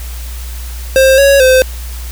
square tone with pitch steps, 530 / 555 / 517 Hz, C5 / C#5 / C5, +22 / +2 / -21 cents, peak -5 dBFS, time 0.96-1.62 s, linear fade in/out 0 ms, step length 220 ms, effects added 60 Hz sine -21 dBFS peak until 2.11 s + white hiss -32 dBFS RMS until 2.11 s

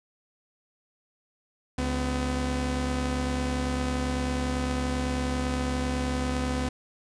sawtooth tone pair together, 70.1 / 252.6 Hz, C#2 / B3, +20 / +39 cents, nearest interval octave + minor seventh, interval 2219 cents, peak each -25 dBFS, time 1.78-6.69 s, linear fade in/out 5 ms, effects resampled to 22050 Hz + 10-bit

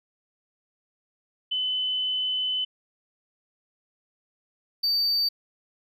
sine / triangle tone pair in turn, 3022 / 4609 Hz, F#7 / D8, +36 / -33 cents, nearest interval perfect fifth, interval 731 cents, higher second, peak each -24 / -20 dBFS, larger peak second, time 1.51-2.65 / 4.83-5.29 s, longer first, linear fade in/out 10 ms, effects none

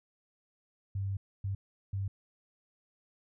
sine tone bursts at uneven times, 98 Hz, G2, in tune, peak -31 dBFS, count 3, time 0.95-1.17 / 1.44-1.55 / 1.93-2.08 s, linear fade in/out 5 ms, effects none

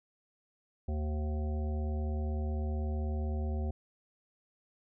harmonic tone, 75.8 Hz, D#2, 45 cents flat, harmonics 1 / 3 / 5 / 7 / 9 / 10, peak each -31 / -41 / -45 / -48 / -50 / -51 dBFS, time 0.88-3.71 s, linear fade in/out 5 ms, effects none

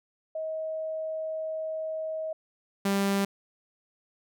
sine / sawtooth tone pair in turn, 634 / 197.86 Hz, D#5 / G3, +32 / +16 cents, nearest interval octave + minor sixth, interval 2016 cents, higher first, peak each -30 / -20 dBFS, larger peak second, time 0.35-2.33 / 2.85-3.25 s, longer first, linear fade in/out 5 ms, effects none

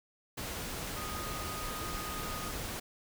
sine tone in noise, 1241 Hz, D#6, 5 cents flat, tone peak -42 dBFS, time 0.96-2.51 s, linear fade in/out 10 ms, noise pink, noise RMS -39 dBFS, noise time 0.37-2.8 s, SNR -6 dB, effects none

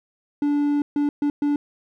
triangle tone bursts at uneven times, 290.3 Hz, D4, 20 cents flat, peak -16 dBFS, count 4, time 0.42-0.82 / 0.96-1.09 / 1.22-1.3 / 1.42-1.56 s, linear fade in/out 2 ms, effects none

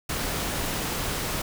pink noise, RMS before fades -29 dBFS, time 0.09-1.42 s, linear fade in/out 5 ms, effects none

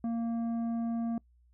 triangle tone with tanh clipping, 231.2 Hz, A#3, 14 cents flat, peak -31 dBFS, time 0.04-1.18 s, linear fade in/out 2 ms, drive 12 dB, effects noise-tail reverb RT60 0.1 s tail -24 dB re dry + added 60 Hz sine -61 dBFS peak until 1.53 s

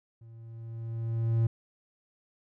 triangle tone with level ramp, 114.3 Hz, A#2, 34 cents flat, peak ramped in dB -46 to -19 dBFS, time 0.21-1.47 s, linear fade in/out 5 ms, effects none

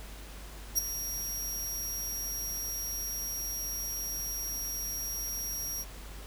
25% pulse tone with ADSR envelope, 5660 Hz, F8, 22 cents sharp, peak -17 dBFS, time 0.75-5.85 s, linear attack 32 ms, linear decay 11 ms, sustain -12 dB, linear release 41 ms, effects added 50 Hz sine -44 dBFS peak until 6.26 s + pink hiss -49 dBFS RMS until 6.26 s

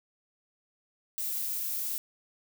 violet noise, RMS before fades -33 dBFS, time 1.18-1.98 s, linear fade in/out 0 ms, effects none

